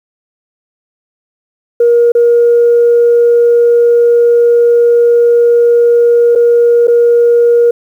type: tone with dropouts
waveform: sine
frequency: 473.6 Hz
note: A#4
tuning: 27 cents sharp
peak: -3 dBFS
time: 1.8-7.71 s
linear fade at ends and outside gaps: 5 ms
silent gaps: 2.12-2.15 / 6.352-6.357 / 6.872-6.88 s
effects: tanh soft clip ceiling 0 dBFS + 7-bit